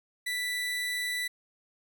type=tone; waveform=30% pulse; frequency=1975.5 Hz; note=B6; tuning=in tune; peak=-27 dBFS; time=0.26-1.28 s; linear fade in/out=10 ms; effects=none